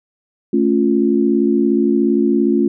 sine chord, A augmented, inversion none, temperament equal with one note detuned, 220 / 277.2 / 350.4 Hz, A3 / C#4 / E#4, 0 / 0 / +6 cents, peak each -16 dBFS, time 0.53-2.68 s, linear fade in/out 5 ms, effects none

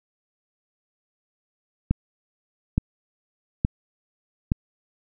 click train, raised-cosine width 5 ms, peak -7 dBFS, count 4, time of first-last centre 1.91-4.519 s, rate 1.15 Hz, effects none

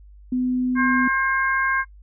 sine tone, 252.1 Hz, B3, 36 cents sharp, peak -19 dBFS, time 0.32-1.08 s, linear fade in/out 5 ms
harmonic tone, 533 Hz, C5, 32 cents sharp, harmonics 2 / 3 / 4, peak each -23 / -21 / -28 dBFS, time 0.75-1.85 s, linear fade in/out 50 ms
effects noise-tail reverb RT60 0.1 s tail -21 dB re dry + added 50 Hz sine -43 dBFS peak until 2.02 s

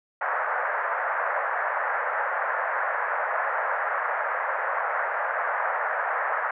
white band-pass noise, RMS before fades -27 dBFS, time 0.21-6.51 s, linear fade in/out 5 ms, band 530 to 1800 Hz, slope 48 dB/octave, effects none

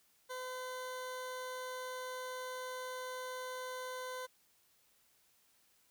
20% pulse tone, 509 Hz, C5, 48 cents flat, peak -36 dBFS, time 0.29-4.27 s, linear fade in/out 20 ms, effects white hiss -71 dBFS RMS until 5.9 s

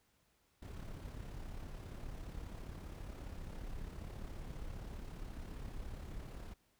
brown noise with amplitude modulation, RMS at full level -44 dBFS, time 0.62-6.54 s, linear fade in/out 5 ms, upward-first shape sine, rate 34.8 Hz, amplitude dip 45%, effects pink hiss -75 dBFS RMS until 6.79 s

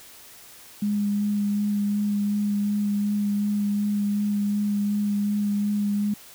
sine tone with vibrato, 205.3 Hz, G#3, 20 cents flat, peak -21 dBFS, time 0.82-6.14 s, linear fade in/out 5 ms, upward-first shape sine, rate 2.7 Hz, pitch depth 13 cents each way, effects white hiss -47 dBFS RMS until 6.34 s

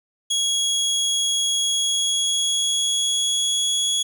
25% pulse tone with pitch glide, 3322 to 3351 Hz, G#7 to G#7, 0 to +15 cents, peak -15 dBFS, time 0.3-4.03 s, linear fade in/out 10 ms, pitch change +15 cents, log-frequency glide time 1.58-3.77 s, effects none

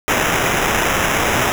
white noise with sample-and-hold, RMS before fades -17 dBFS, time 0.08-1.52 s, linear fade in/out 0 ms, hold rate 4410 Hz, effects none

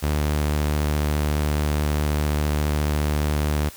sawtooth tone with vibrato, 74.6 Hz, D2, 28 cents sharp, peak -16 dBFS, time 0.02-3.7 s, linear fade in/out 20 ms, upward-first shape sine, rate 14 Hz, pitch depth 15 cents each way, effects white hiss -43 dBFS RMS until 3.76 s

